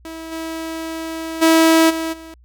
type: tone with level steps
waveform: sawtooth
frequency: 324.5 Hz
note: E4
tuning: 27 cents flat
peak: -26 / -21 / -6 / -17 / -31 dBFS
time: 0.05-2.34 s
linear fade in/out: 2 ms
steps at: 0.31 / 1.41 / 1.89 / 2.12 s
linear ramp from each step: 20 ms
effects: added 60 Hz sine -46 dBFS peak until 2.44 s